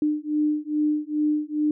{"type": "beating tone pair", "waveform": "sine", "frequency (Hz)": [300, 302.4], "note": ["D4", "D#4"], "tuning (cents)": [37, -49], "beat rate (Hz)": 2.4, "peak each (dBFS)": -24, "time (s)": [0.02, 1.71], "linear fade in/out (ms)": 2, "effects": []}